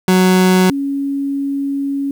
30% pulse / sine tone pair in turn, 185 / 278.1 Hz, F#3 / C#4, 0 / +6 cents, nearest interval perfect fifth, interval 706 cents, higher second, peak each -6 / -16 dBFS, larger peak first, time 0.08-0.7 / 0.7-2.11 s, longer second, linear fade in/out 2 ms, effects 8-bit

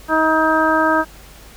harmonic tone, 316.5 Hz, D#4, 30 cents sharp, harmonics 1 / 2 / 3 / 4 / 5, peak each -19 / -19 / -19 / -19 / -19 dBFS, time 0.08-1.05 s, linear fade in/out 50 ms, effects added 50 Hz sine -42 dBFS peak until 1.56 s + pink hiss -43 dBFS RMS until 1.56 s

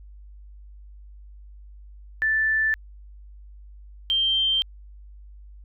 sine tone pair in turn, 1760 / 3149 Hz, A6 / G7, 0 / +7 cents, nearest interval minor seventh, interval 1007 cents, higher second, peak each -19 dBFS, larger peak neither, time 2.22-2.74 / 4.1-4.62 s, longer neither, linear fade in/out 0 ms, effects added 50 Hz sine -42 dBFS peak until 5.64 s

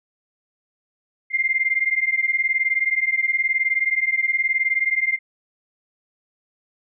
sine beating tone pair, 2093 / 2112 Hz, C7 / C7, 0 / +16 cents, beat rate 19 Hz, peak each -21 dBFS, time 1.3-5.19 s, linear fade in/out 50 ms, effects none

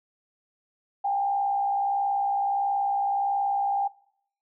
sine tone with frequency modulation, 800 Hz, G5, 35 cents sharp, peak -23 dBFS, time 1.04-3.88 s, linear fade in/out 10 ms, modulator 61.5 Hz, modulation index 0.49, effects noise-tail reverb RT60 0.7 s tail -23 dB re dry

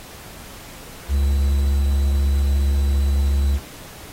triangle tone with quantisation, 69.4 Hz, C#2, 3 cents sharp, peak -13 dBFS, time 1.08-3.6 s, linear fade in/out 50 ms, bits 7, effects pink hiss -40 dBFS RMS until 4.12 s + AAC 48 kbps

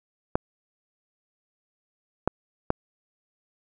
clicks, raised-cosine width 1 ms, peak -7 dBFS, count 3, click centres 0.355 / 2.276 / 2.704 s, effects none

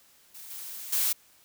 blue noise with level steps, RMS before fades -45 / -40 / -26 dBFS, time 0.34-1.13 s, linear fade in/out 10 ms, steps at 0.5 / 0.92 s, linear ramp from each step 10 ms, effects white hiss -60 dBFS RMS until 1.44 s

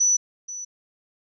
sine tone with echo, 5950 Hz, F#8, 9 cents sharp, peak -16 dBFS, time 0-0.17 s, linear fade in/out 10 ms, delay 480 ms, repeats 1, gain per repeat -15 dB, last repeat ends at 0.65 s, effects none

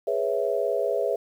sine chord, C# minor seventh, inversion second, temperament equal, 415.3 / 493.9 / 554.4 / 659.3 Hz, G#4 / B4 / C#5 / E5, 0 / 0 / 0 / 0 cents, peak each -28 dBFS, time 0.07-1.16 s, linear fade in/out 5 ms, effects 9-bit

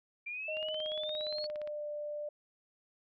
sine exponential sweep, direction up, 2361 to 4435 Hz, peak -37 dBFS, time 0.26-1.47 s, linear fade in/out 10 ms
sine tone with pitch glide, 622.3 to 593.2 Hz, D#5 to D5, 0 to +17 cents, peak -36 dBFS, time 0.48-2.29 s, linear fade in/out 5 ms, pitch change -83 cents, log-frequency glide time 0.65-1.88 s
click train, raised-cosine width 0.3 ms, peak -33 dBFS, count 20, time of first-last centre 0.57-1.675 s, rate 17.2 Hz
effects MP3 96 kbps

